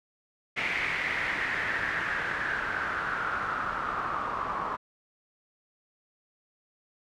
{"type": "noise with low-pass filter sweep", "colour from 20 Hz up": "white", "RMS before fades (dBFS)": -31, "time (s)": [0.56, 4.77], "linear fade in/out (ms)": 20, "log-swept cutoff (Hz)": [2200, 1100], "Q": 5.1, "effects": []}